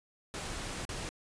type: noise with dropouts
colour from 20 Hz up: pink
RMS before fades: -39 dBFS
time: 0.34-1.09 s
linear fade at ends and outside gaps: 0 ms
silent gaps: 0.851-0.892 s
effects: resampled to 22050 Hz